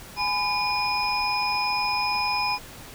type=tone cluster; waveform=sine; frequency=834 / 999 / 2443 / 5090 Hz; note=G#5 / B5 / D#7 / D#8; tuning=+7 / +20 / -32 / +39 cents; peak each=-28 dBFS; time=0.16-2.59 s; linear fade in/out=50 ms; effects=pink hiss -43 dBFS RMS until 2.94 s